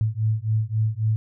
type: beating tone pair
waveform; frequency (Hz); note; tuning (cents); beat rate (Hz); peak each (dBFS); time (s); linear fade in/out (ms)
sine; 107.7 / 111.4; A2 / A2; -37 / +22; 3.7; -23; 0.01-1.16; 0
effects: none